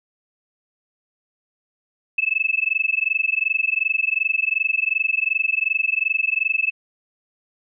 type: tone with amplitude modulation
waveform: sine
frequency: 2611 Hz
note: E7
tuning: 17 cents flat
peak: -14 dBFS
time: 2.18-6.71 s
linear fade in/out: 5 ms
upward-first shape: sine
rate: 22.7 Hz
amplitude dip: 100%
effects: none